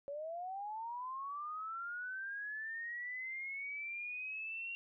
sine linear sweep, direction up, 554.4 to 2762 Hz, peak -40 dBFS, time 0.08-4.75 s, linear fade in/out 0 ms, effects none

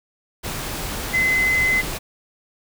sine tone in noise, 2043 Hz, C7, 42 cents flat, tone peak -16 dBFS, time 1.13-1.82 s, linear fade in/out 20 ms, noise pink, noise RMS -28 dBFS, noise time 0.43-1.99 s, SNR +9 dB, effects none

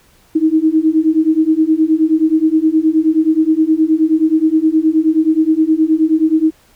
sine beating tone pair, 311.1 / 320.6 Hz, D#4 / E4, 0 / -48 cents, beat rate 9.5 Hz, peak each -13 / -12 dBFS, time 0.35-6.51 s, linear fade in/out 10 ms, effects pink hiss -51 dBFS RMS until 6.75 s

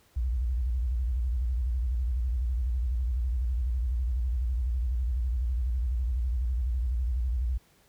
sine tone with vibrato, 61.1 Hz, B1, 18 cents flat, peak -25 dBFS, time 0.16-7.58 s, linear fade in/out 10 ms, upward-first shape square, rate 12 Hz, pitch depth 140 cents each way, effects pink hiss -63 dBFS RMS until 7.88 s

